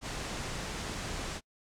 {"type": "low-pass noise", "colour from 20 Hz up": "pink", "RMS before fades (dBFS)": -38, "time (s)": [0.01, 1.41], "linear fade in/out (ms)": 50, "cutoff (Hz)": 8400, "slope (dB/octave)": 24, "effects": ["noise-tail reverb RT60 0.1 s tail -26 dB re dry"]}